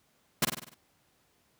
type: noise with echo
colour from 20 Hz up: pink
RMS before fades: -24 dBFS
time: 0.42-0.45 s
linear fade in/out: 5 ms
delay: 49 ms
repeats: 6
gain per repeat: -5 dB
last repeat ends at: 0.744 s
effects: pink hiss -69 dBFS RMS until 1.59 s + high-pass 80 Hz 12 dB/octave